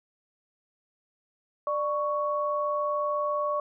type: tone pair together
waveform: sine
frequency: 593 / 1113 Hz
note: D5 / C#6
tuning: +17 / +7 cents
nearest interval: major seventh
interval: 1090 cents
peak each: -28 dBFS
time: 1.67-3.6 s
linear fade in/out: 2 ms
effects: none